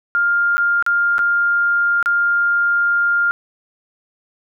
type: tone with dropouts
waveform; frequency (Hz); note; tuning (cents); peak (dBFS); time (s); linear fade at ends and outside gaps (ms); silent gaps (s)
sine; 1403; F6; +8; -13; 0.15-3.31; 0; 0.57-0.58 / 0.825-0.864 / 1.182-1.191 / 2.027-2.059
effects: none